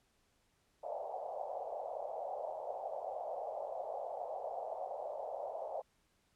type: band-pass noise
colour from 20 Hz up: pink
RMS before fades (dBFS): -42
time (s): 0.83-5.82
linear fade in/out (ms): 10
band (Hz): 550 to 790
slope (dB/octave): 48
effects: pink hiss -75 dBFS RMS until 6.35 s + low-pass 11000 Hz 12 dB/octave